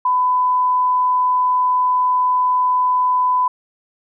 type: tone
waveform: sine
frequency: 1002 Hz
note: B5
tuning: 25 cents sharp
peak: -13 dBFS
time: 0.05-3.48 s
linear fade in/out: 5 ms
effects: none